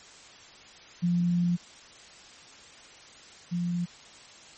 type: tone pair in turn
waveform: sine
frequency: 174.61 / 174.61 Hz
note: F3 / F3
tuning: 0 / 0 cents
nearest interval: unison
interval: 0 cents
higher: neither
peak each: -22 / -26 dBFS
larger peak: first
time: 1.02-1.57 / 3.51-3.86 s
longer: first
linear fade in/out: 20 ms
effects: white hiss -50 dBFS RMS until 4.57 s + MP3 32 kbps